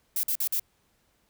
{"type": "noise bursts", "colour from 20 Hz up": "violet", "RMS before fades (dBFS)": -27, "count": 4, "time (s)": [0.16, 0.596], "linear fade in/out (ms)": 2, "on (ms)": 73, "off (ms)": 48, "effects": ["pink hiss -69 dBFS RMS until 1.29 s"]}